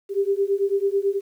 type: beating tone pair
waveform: sine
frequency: 392 / 401.1 Hz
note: G4 / G4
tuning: 0 / +40 cents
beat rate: 9.1 Hz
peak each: -22 dBFS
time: 0.09-1.21 s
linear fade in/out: 50 ms
effects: 9-bit